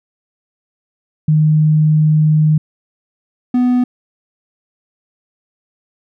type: tone pair in turn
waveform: sine / triangle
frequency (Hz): 154.1 / 248.2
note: D#3 / B3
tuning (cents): -16 / +9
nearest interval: minor sixth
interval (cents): 825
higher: second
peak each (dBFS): -8 / -8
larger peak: neither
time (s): 1.28-2.58 / 3.54-3.84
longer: first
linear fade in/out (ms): 5
effects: none